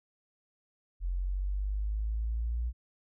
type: linear sweep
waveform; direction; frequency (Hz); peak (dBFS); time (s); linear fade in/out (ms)
sine; up; 43.65 to 59.8; -29; 1-2.73; 50
effects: none